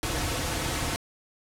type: noise with comb filter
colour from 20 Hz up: pink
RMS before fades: -29 dBFS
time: 0.03-0.96 s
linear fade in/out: 0 ms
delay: 5 ms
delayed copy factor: -0.55
effects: low-pass 11000 Hz 12 dB/octave